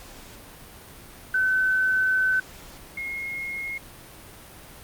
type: tone pair in turn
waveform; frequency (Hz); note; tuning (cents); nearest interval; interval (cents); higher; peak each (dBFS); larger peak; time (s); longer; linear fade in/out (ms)
sine; 1521 / 2154; F#6 / C7; +47 / +50; tritone; 603; second; -19 / -29; first; 1.34-2.4 / 2.97-3.78; first; 5
effects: pink hiss -45 dBFS RMS until 4.83 s + Opus 48 kbps

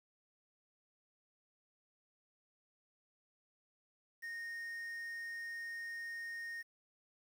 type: tone with quantisation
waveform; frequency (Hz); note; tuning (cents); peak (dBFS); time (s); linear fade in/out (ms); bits
triangle; 1851; A#6; -13; -40; 4.22-6.63; 20; 10
effects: none

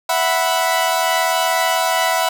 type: chord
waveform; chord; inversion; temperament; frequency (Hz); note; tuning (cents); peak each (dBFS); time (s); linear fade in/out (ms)
sawtooth; E suspended second; none; equal; 659.3 / 740 / 987.8; E5 / F#5 / B5; 0 / 0 / 0; -16; 0.09-2.29; 5
effects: 8-bit

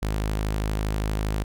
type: tone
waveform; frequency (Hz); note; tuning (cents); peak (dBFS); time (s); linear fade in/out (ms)
sawtooth; 52.5; G#1; +19; -20; 0.02-1.44; 10
effects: none

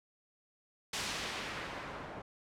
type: noise with low-pass filter sweep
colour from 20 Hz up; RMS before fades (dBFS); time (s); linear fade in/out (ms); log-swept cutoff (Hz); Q
white; -41; 0.93-2.22; 5; 6200 to 860; 0.75
effects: none

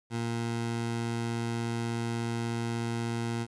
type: tone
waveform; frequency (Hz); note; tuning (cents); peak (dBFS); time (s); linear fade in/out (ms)
20% pulse; 116.54; A#2; 0; -25; 0.1-3.47; 50
effects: resampled to 22050 Hz + 10-bit

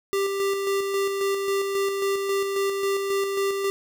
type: tone with tremolo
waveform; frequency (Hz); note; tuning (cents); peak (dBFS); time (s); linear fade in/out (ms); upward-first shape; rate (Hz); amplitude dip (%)
square; 394.4; G4; +11; -22; 0.13-3.7; 0; square; 3.7; 35
effects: none

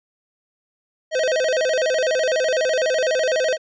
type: tone with vibrato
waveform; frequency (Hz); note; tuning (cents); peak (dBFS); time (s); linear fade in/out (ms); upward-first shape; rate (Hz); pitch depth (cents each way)
square; 570; C#5; +48; -18; 1.11-3.58; 50; square; 12; 180
effects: resampled to 16000 Hz

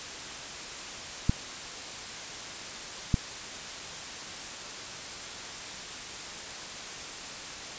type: clicks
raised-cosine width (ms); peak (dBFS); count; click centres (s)
5; -10; 2; 1.295 / 3.142
effects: white hiss -39 dBFS RMS until 7.78 s + resampled to 16000 Hz

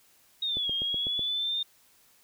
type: exponential two-way sweep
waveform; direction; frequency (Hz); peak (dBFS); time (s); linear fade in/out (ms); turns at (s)
sine; down then up; 3778 to 3217 to 3650; -27; 0.42-1.63; 5; 0.72
type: click train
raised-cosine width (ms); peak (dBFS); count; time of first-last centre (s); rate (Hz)
2; -26; 6; 0.57-1.193; 8.02
effects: white hiss -62 dBFS RMS until 2.23 s

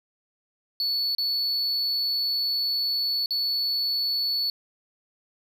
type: tone with dropouts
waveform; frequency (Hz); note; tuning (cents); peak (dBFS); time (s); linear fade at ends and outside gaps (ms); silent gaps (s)
triangle; 4435; C#8; 0; -22; 0.8-4.5; 1; 1.15-1.183 / 3.26-3.307
effects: none

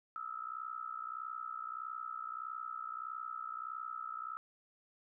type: tone with amplitude modulation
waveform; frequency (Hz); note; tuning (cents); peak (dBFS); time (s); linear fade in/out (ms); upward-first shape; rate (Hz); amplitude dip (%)
sine; 1300; E6; -24; -36; 0.16-4.37; 0; sine; 61.6; 90
effects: none

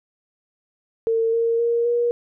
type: tone with pitch steps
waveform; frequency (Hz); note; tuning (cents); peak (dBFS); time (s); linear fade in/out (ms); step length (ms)
sine; 453.3 / 461 / 468.7 / 476.7; A#4 / A#4 / A#4 / A#4; -48 / -19 / +9 / +39; -17; 1.07-2.11; 0; 260
effects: none

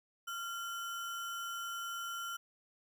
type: tone with sample-and-hold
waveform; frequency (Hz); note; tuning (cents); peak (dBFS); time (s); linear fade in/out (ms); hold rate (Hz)
sine; 1381; F6; -20; -38; 0.27-2.37; 10; 4410
effects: none

